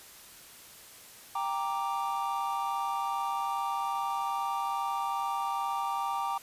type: chord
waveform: triangle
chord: G minor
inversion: none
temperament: equal with one note detuned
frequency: 789.9 / 932.3 / 1174.7 Hz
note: G5 / Bb5 / D6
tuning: +13 / 0 / 0 cents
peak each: -32 dBFS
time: 1.35-6.38 s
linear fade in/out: 5 ms
effects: white hiss -51 dBFS RMS until 6.42 s + resampled to 32000 Hz